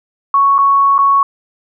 sine tone with dropouts, 1110 Hz, C#6, 2 cents sharp, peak -7 dBFS, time 0.34-1.23 s, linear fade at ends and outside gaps 2 ms, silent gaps 0.582-0.587 / 0.981-0.988 s, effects none

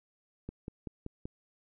click train, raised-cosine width 3 ms, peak -26 dBFS, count 5, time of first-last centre 0.49-1.255 s, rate 5.23 Hz, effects none

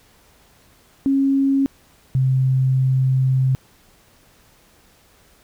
sine tone pair in turn, 273.2 / 131.15 Hz, C#4 / C3, -25 / +4 cents, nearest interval octave + minor second, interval 1271 cents, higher first, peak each -14 dBFS, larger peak neither, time 1.06-1.66 / 2.15-3.55 s, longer second, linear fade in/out 0 ms, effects pink hiss -54 dBFS RMS until 5.43 s

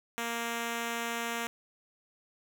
5% pulse tone, 233.1 Hz, A#3, in tune, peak -21 dBFS, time 0.18-1.47 s, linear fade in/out 0 ms, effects none

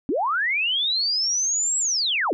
sine linear two-way sweep, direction up then down, 236.1 to 7770 to 236.1 Hz, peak -20 dBFS, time 0.09-2.33 s, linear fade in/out 0 ms, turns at 1.78 s, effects none

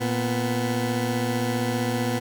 20% pulse tone pair together, 116.54 / 248.4 Hz, A#2 / B3, 0 / +10 cents, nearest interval octave + minor second, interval 1310 cents, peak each -21 dBFS, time 0-2.2 s, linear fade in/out 20 ms, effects none

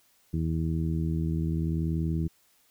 harmonic tone, 80.6 Hz, E2, 38 cents flat, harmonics 1 / 2 / 3 / 4 / 5, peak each -30 / -28 / -37 / -35 / -46 dBFS, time 0.33-2.28 s, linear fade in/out 10 ms, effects white hiss -65 dBFS RMS until 2.7 s

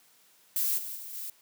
violet noise with level steps, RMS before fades -28 / -38 / -42 / -38 dBFS, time 0.56-1.3 s, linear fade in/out 2 ms, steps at 0.77 / 0.95 / 1.13 s, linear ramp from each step 20 ms, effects white hiss -62 dBFS RMS until 1.41 s + high-pass 150 Hz 12 dB/octave

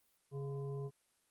harmonic tone with a mistuned harmonic, 138.59 Hz, C#3, in tune, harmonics 1 / 3 / 5 / 7, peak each -40 / -44 / -58 / -58 dBFS, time 0.31-0.91 s, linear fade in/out 50 ms, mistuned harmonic 7, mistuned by +86 cents, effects white hiss -75 dBFS RMS until 1.3 s + Opus 32 kbps

